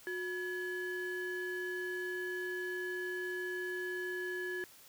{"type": "ring-modulated tone", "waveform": "triangle", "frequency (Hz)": 667, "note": "E5", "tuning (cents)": 20, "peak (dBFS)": -31, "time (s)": [0.07, 4.64], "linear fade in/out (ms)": 0, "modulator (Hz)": 1030, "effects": ["white hiss -58 dBFS RMS until 4.88 s"]}